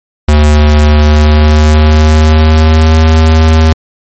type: tone with pitch glide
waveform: square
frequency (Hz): 75 to 79.37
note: D2 to D#2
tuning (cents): +37 to +35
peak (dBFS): -3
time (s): 0.28-3.73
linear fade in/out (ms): 5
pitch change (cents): +98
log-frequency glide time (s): 0.89-3
effects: MP3 32 kbps